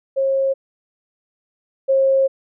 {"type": "tone pair in turn", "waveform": "sine", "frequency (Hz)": [540, 537.7], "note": ["C#5", "C5"], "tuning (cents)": [-45, 47], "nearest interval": "unison", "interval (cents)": 8, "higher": "first", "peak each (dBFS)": [-15, -12], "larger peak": "second", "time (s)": [[0.16, 0.54], [1.88, 2.28]], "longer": "second", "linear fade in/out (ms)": 20, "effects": []}